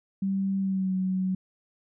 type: tone with pitch glide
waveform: sine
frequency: 194.2 to 187.04 Hz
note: G3 to F#3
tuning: -16 to +19 cents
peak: -24 dBFS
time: 0.22-1.35 s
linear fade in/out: 5 ms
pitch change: -65 cents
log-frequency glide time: 0.59-0.94 s
effects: none